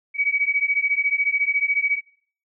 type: beating tone pair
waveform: sine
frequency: 2261 / 2275 Hz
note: C#7 / C#7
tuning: +34 / +44 cents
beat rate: 14 Hz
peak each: -22 dBFS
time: 0.14-2.01 s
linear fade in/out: 50 ms
effects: noise-tail reverb RT60 0.5 s tail -20 dB re dry